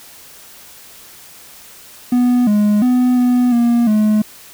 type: tone with pitch steps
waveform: triangle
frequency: 246.2 / 208.4 / 249.8 / 247.1 / 237 / 213.2 Hz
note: B3 / G#3 / B3 / B3 / A#3 / G#3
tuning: -5 / +6 / +20 / +1 / +29 / +46 cents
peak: -8 dBFS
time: 2.12-4.22 s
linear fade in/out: 5 ms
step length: 350 ms
effects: white hiss -40 dBFS RMS until 4.53 s